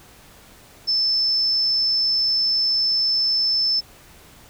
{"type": "tone", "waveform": "sine", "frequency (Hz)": 5274, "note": "E8", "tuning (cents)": 0, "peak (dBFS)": -17, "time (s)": [0.87, 3.81], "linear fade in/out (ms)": 20, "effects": ["pink hiss -48 dBFS RMS until 4.49 s"]}